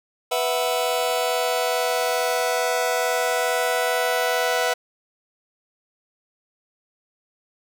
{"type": "chord", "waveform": "sawtooth", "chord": "B suspended fourth", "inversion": "none", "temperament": "just", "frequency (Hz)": [493.9, 658.5, 740.8], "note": ["B4", "E5", "F#5"], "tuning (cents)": [0, -2, 2], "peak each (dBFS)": [-20, -21, -22], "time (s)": [0.31, 4.74], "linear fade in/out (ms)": 10, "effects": []}